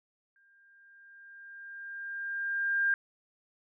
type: tone with exponential growth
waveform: sine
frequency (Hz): 1600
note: G6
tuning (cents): +35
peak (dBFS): -23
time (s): 0.36-2.94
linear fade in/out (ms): 1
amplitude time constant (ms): 560
effects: none